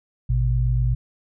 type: tone pair together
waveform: sine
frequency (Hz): 55 / 123.47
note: A1 / B2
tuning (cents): 0 / 0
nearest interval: octave + major second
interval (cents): 1400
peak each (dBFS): -20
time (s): 0.29-0.95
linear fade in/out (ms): 10
effects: none